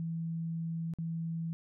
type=tone with dropouts; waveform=sine; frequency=164.81 Hz; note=E3; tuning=in tune; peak=-33 dBFS; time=0-1.53 s; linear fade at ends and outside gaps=0 ms; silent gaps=0.937-0.986 s; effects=none